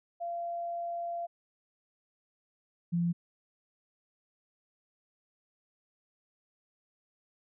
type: tone pair in turn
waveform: sine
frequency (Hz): 687 / 171.75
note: F5 / F3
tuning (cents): -29 / -29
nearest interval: 2 octaves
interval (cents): 2400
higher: first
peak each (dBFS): -33 / -26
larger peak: second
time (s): 0.2-1.27 / 2.92-3.13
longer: first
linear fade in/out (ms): 20
effects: none